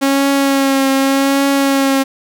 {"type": "tone with vibrato", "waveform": "sawtooth", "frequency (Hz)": 273.4, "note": "C#4", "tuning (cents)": -24, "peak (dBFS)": -7, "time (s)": [0.01, 2.04], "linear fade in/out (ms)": 20, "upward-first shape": "triangle", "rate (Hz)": 0.85, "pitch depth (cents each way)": 28, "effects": []}